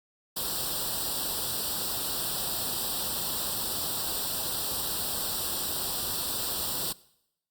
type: noise with comb filter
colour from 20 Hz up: white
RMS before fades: -31 dBFS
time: 0.36-6.93 s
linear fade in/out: 10 ms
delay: 0.23 ms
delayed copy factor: +0.9
effects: noise-tail reverb RT60 0.8 s tail -21 dB re dry + Opus 48 kbps